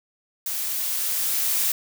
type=noise with level ramp; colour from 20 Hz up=blue; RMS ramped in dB=-28 to -22 dBFS; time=0.46-1.72 s; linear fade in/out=2 ms; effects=none